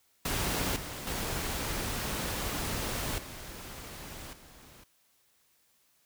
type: noise with level steps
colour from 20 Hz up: pink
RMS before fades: -31 / -40 / -34 / -44 / -54 dBFS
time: 0.25-4.84 s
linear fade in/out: 5 ms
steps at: 0.76 / 1.07 / 3.18 / 4.33 s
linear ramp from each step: 2 ms
effects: white hiss -69 dBFS RMS until 6.05 s